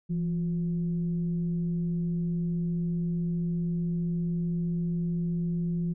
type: tone with frequency modulation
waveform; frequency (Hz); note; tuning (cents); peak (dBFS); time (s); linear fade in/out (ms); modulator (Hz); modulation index
sine; 169.7; F3; -49; -26; 0.09-5.94; 20; 192; 0.27
effects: none